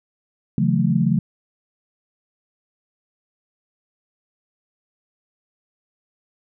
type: chord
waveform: sine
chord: F# minor seventh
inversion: second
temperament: equal with one note detuned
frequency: 138.59 / 164.81 / 183.08 / 220 Hz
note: C#3 / E3 / F#3 / A3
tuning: 0 / 0 / -18 / 0 cents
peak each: -21 dBFS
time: 0.58-1.19 s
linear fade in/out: 2 ms
effects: none